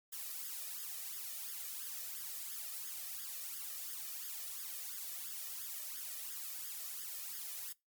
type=noise with flanger; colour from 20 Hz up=blue; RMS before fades=-44 dBFS; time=0.12-7.73 s; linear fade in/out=10 ms; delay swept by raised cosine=0.59 to 1.69 ms; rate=2.9 Hz; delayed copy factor=+0.9; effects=noise-tail reverb RT60 0.2 s tail -22 dB re dry + MP3 96 kbps